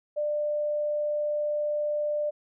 sine tone, 595 Hz, D5, 22 cents sharp, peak -25 dBFS, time 0.16-2.31 s, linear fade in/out 20 ms, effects none

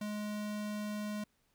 square tone, 209.6 Hz, G#3, 16 cents sharp, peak -37 dBFS, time 0.01-1.24 s, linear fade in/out 5 ms, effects pink hiss -75 dBFS RMS until 1.54 s

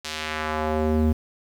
square tone with band-pass filter sweep, 77.78 Hz, D#2, in tune, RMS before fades -24 dBFS, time 0.04-1.13 s, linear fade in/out 10 ms, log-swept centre 4900 to 180 Hz, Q 1, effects 8-bit

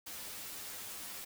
white noise with comb filter, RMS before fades -45 dBFS, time 0.06-1.25 s, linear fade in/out 10 ms, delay 9.8 ms, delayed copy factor +0.9, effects none

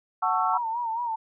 sine chord, F# minor seventh, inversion none, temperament just, 740 / 888 / 1110 / 1332 Hz, F#5 / A5 / C#6 / E6, 0 / +16 / +2 / +18 cents, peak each -27 dBFS, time 0.22-0.58 s, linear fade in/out 10 ms
sine tone with vibrato, 928 Hz, A#5, 8 cents flat, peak -26 dBFS, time 0.53-1.16 s, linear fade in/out 10 ms, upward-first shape sine, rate 4.6 Hz, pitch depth 81 cents each way
effects none

